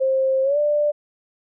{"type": "tone with pitch glide", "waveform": "sine", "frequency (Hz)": [530, 591.5], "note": ["C5", "D5"], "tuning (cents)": [22, 12], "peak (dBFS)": -16, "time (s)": [0, 0.92], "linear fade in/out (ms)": 20, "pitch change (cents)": 190, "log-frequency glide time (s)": [0.43, 0.58], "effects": []}